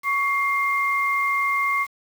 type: tone pair together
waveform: sine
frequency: 1120 / 2114 Hz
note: C#6 / C7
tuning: +18 / +17 cents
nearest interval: major seventh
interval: 1099 cents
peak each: -22 dBFS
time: 0.03-1.87 s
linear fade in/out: 50 ms
effects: 7-bit